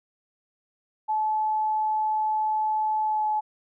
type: tone with pitch glide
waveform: sine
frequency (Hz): 863 to 855.1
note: A5 to A5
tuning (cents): -34 to -50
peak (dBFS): -22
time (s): 1.08-3.41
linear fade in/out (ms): 20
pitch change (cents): -16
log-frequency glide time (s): 3.04-3.26
effects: none